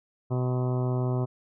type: harmonic tone with a mistuned harmonic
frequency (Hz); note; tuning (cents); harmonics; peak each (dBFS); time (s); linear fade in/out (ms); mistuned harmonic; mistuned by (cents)
126.1; B2; +36; 1 / 2 / 3 / 4 / 5 / 6 / 7 / 8 / 9 / 10; -25 / -34 / -33 / -41 / -38 / -43 / -46 / -44 / -47 / -49; 0.3-1.26; 20; 9; -50
effects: none